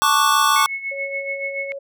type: chord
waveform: square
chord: D major seventh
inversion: second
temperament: equal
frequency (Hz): 880 / 1108.7 / 1174.7 / 1480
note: A5 / C#6 / D6 / F#6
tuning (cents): 0 / 0 / 0 / 0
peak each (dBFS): -23 / -18 / -19 / -24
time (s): 0.02-0.66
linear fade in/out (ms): 0
type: tone with tremolo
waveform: sine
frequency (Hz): 2194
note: C#7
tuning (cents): -18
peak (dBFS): -22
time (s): 0.56-1.72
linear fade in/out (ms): 0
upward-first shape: sine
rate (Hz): 7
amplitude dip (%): 70
type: tone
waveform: sine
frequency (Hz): 554.4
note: C#5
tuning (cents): 0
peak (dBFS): -28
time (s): 0.91-1.79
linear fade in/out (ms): 10
effects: none